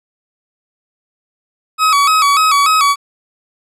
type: tone with vibrato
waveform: 40% pulse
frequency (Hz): 1201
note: D6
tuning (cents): +38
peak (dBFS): -8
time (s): 1.78-2.96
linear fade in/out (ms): 50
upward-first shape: square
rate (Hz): 3.4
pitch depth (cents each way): 100
effects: low-pass 11000 Hz 12 dB/octave